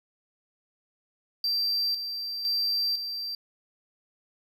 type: tone with tremolo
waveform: triangle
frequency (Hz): 4699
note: D8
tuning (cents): 0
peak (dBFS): -23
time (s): 1.44-3.35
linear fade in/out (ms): 2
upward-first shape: square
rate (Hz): 0.99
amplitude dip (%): 55
effects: none